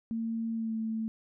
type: tone with pitch glide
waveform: sine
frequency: 226.9 to 222.2 Hz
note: A#3 to A3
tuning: -47 to +17 cents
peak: -30 dBFS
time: 0.11-1.08 s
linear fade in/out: 0 ms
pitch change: -36 cents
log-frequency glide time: 0.53-0.75 s
effects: none